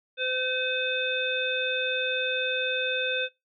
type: harmonic tone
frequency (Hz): 512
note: C5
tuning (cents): -38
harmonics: 1 / 3 / 5 / 7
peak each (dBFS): -31 / -31 / -31 / -31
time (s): 0.17-3.29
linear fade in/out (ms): 50
effects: noise-tail reverb RT60 0.2 s tail -20 dB re dry